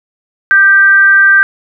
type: tone with frequency modulation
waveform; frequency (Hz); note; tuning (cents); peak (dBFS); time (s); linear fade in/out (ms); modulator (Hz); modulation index
sine; 1568; G6; 0; -3; 0.51-1.43; 0; 364; 0.31
effects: none